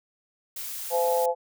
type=noise; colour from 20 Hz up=blue; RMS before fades=-35 dBFS; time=0.56-1.26 s; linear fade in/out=5 ms
type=harmonic tone; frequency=170.8 Hz; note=F3; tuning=38 cents flat; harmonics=3 / 4 / 5; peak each=-23 / -29 / -27 dBFS; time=0.9-1.35 s; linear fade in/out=50 ms
effects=none